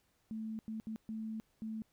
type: tone bursts at uneven times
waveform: sine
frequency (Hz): 220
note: A3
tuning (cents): 0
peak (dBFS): -38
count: 5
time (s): 0.31-0.59 / 0.68-0.8 / 0.87-0.96 / 1.09-1.4 / 1.62-1.82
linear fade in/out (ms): 0
effects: pink hiss -75 dBFS RMS until 1.92 s